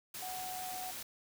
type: tone in noise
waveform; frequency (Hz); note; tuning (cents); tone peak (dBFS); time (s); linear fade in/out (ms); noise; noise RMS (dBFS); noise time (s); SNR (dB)
sine; 740; F#5; 0; -41; 0.22-0.91; 5; white; -44; 0.14-1.03; 0
effects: none